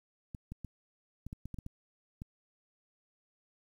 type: clicks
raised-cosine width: 5 ms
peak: -29 dBFS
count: 10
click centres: 0.348 / 0.52 / 0.647 / 1.266 / 1.329 / 1.456 / 1.543 / 1.587 / 1.664 / 2.219 s
effects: 10-bit